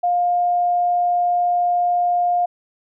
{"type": "tone", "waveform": "sine", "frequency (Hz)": 707, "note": "F5", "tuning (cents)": 21, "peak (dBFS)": -15, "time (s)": [0.03, 2.46], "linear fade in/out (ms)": 10, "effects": []}